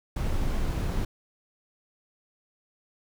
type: noise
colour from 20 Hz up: brown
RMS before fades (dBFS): -27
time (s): 0.16-1.05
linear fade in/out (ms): 5
effects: none